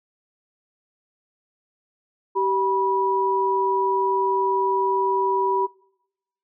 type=tone pair together; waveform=sine; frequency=386.8 / 975.3 Hz; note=G4 / B5; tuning=-23 / -22 cents; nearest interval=octave + major third; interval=1601 cents; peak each=-22 / -21 dBFS; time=2.35-5.67 s; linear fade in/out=20 ms; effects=noise-tail reverb RT60 0.9 s tail -25 dB re dry